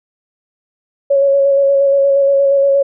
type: tone with vibrato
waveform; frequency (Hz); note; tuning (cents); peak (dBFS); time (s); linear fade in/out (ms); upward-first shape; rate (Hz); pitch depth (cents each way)
sine; 554.4; C#5; 0; -8; 1.1-2.83; 10; square; 8.5; 15
effects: none